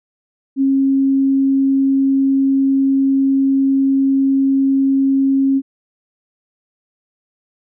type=tone; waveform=sine; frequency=271 Hz; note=C#4; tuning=39 cents flat; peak=-11 dBFS; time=0.56-5.62 s; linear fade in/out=50 ms; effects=none